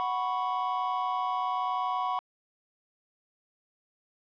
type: chord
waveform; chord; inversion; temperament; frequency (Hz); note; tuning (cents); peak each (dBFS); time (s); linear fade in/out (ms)
triangle; F# suspended fourth; none; equal; 740 / 987.8 / 1108.7; F#5 / B5 / C#6; 0 / 0 / 0; -30; 0-2.19; 0
effects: resampled to 11025 Hz + 10-bit